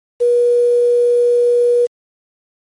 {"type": "tone with quantisation", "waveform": "sine", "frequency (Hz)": 482.4, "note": "B4", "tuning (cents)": -41, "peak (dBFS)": -9, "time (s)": [0.2, 1.87], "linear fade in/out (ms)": 20, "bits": 6, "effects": ["MP3 48 kbps"]}